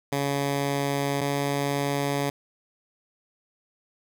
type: tone pair in turn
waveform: 10% pulse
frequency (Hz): 140.7 / 141.47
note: C#3 / C#3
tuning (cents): +26 / +36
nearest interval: unison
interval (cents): 10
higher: second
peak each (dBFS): -16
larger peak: neither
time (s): 0.12-1.21 / 1.21-2.3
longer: neither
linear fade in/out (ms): 5
effects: none